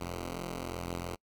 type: tone pair together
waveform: 5% pulse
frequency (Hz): 43.13 / 87.31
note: F1 / F2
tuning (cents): -21 / 0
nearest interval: octave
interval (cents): 1221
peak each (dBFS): -28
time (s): 0-1.16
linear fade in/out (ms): 10
effects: noise-tail reverb RT60 0.1 s tail -26 dB re dry